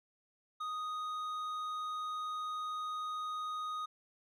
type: tone with hard clipping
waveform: sine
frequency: 1244.5 Hz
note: D#6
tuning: in tune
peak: -38 dBFS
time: 0.6-3.86 s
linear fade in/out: 10 ms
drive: 6 dB
effects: none